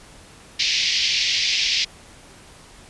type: band-pass noise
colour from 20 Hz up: white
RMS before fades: -21 dBFS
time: 0.59-1.85 s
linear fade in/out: 10 ms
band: 2100 to 5500 Hz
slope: 48 dB/octave
effects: pink hiss -46 dBFS RMS until 2.89 s + resampled to 24000 Hz